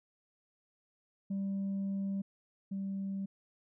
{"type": "tone pair in turn", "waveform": "sine", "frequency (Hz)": [196, 195.06], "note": ["G3", "G3"], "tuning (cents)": [0, -8], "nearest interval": "unison", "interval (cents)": 8, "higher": "first", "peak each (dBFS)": [-30, -33], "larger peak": "first", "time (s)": [[1.3, 2.22], [2.71, 3.26]], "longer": "first", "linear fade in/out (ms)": 10, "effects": ["tanh soft clip ceiling -31 dBFS"]}